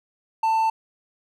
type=tone; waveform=triangle; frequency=890 Hz; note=A5; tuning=20 cents sharp; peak=-16 dBFS; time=0.43-0.7 s; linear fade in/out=5 ms; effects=none